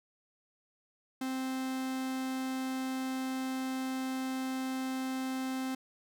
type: tone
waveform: 45% pulse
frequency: 261.4 Hz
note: C4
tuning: 1 cent flat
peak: -33 dBFS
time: 1.21-5.75 s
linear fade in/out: 5 ms
effects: none